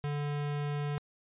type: tone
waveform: square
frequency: 145.8 Hz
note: D3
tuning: 12 cents flat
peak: -32 dBFS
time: 0.04-0.98 s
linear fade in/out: 0 ms
effects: resampled to 8000 Hz